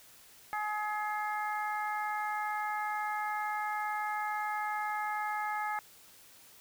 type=harmonic tone; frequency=422.2 Hz; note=G#4; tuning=29 cents sharp; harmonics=2 / 3 / 4 / 5; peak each=-34 / -38 / -40 / -42 dBFS; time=0.53-5.79 s; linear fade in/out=0 ms; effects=white hiss -57 dBFS RMS until 6.6 s